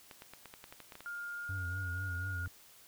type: clicks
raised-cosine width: 0.3 ms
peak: -32 dBFS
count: 11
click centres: 0.112 / 0.221 / 0.336 / 0.457 / 0.539 / 0.641 / 0.725 / 0.803 / 0.922 / 0.954 / 1.006 s
type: tone with pitch glide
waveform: sine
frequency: 1411 to 1430.7 Hz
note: F6 to F6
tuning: +17 to +41 cents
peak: -39 dBFS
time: 1.06-2.46 s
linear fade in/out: 0 ms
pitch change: +24 cents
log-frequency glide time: 1.28-1.85 s
type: tone with vibrato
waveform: triangle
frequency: 91.5 Hz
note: F#2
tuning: 19 cents flat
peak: -35 dBFS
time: 1.49-2.48 s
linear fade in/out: 5 ms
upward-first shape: triangle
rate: 4.1 Hz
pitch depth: 110 cents each way
effects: white hiss -59 dBFS RMS until 2.87 s